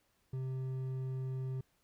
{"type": "tone with hard clipping", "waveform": "triangle", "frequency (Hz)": 130.7, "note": "C3", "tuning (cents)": -1, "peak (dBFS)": -37, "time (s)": [0.33, 1.61], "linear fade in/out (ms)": 5, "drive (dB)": 9, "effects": ["pink hiss -75 dBFS RMS until 1.83 s"]}